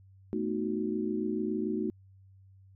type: chord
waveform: sine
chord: B dominant seventh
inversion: third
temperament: equal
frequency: 220 / 246.9 / 311.1 / 370 Hz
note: A3 / B3 / D#4 / F#4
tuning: 0 / 0 / 0 / 0 cents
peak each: -33 / -39 / -34 / -34 dBFS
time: 0.33-1.9 s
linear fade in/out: 0 ms
effects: added 96 Hz sine -54 dBFS peak until 2.75 s